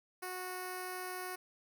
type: tone with notch filter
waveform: 5% pulse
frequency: 366.8 Hz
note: F#4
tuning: 15 cents flat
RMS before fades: -42 dBFS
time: 0.22-1.36 s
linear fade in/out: 10 ms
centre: 3400 Hz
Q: 0.6
effects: none